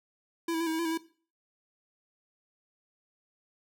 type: tone with pitch steps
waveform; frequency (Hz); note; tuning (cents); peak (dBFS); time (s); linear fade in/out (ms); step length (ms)
square; 334.4 / 324.7 / 335.3 / 320.1 / 322.6 / 337.5 / 322.2 / 328.3; E4 / E4 / E4 / D#4 / E4 / E4 / E4 / E4; +25 / -26 / +30 / +49 / -37 / +41 / -39 / -7; -29; 0.48-0.976; 5; 62
effects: noise-tail reverb RT60 0.4 s tail -17 dB re dry